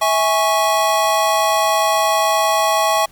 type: chord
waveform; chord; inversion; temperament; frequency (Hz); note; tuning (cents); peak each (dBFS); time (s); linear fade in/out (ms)
square; C# minor; first; equal with one note detuned; 651.3 / 830.6 / 1108.7; E5 / G#5 / C#6; -21 / 0 / 0; -19; 0.01-3.06; 10
effects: pink hiss -49 dBFS RMS until 3.11 s